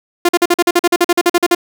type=tone bursts; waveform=sawtooth; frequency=349.2 Hz; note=F4; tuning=in tune; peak=-4 dBFS; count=16; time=0.25-1.549 s; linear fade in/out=5 ms; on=39 ms; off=45 ms; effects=none